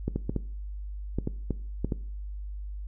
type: clicks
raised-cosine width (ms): 3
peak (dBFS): -15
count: 9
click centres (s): 0.08 / 0.16 / 0.295 / 0.363 / 1.186 / 1.274 / 1.507 / 1.846 / 1.922
effects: noise-tail reverb RT60 0.5 s tail -19 dB re dry + added 50 Hz sine -34 dBFS peak until 2.87 s